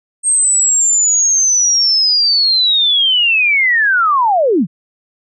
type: linear sweep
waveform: sine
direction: down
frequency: 8490 to 138.59 Hz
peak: -9 dBFS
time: 0.23-4.67 s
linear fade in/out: 50 ms
effects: none